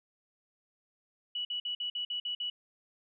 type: tone bursts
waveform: sine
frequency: 2942 Hz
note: F#7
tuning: 11 cents flat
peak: -32 dBFS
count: 8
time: 1.35-2.5 s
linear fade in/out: 5 ms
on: 100 ms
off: 50 ms
effects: none